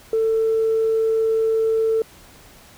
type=tone; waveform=sine; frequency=445.8 Hz; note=A4; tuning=23 cents sharp; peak=-15 dBFS; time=0.13-2.02 s; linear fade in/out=2 ms; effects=tanh soft clip ceiling -12 dBFS + pink hiss -47 dBFS RMS until 2.77 s